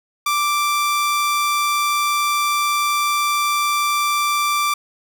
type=tone; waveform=sawtooth; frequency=1174.7 Hz; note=D6; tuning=in tune; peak=-13 dBFS; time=0.26-4.74 s; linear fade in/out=5 ms; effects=none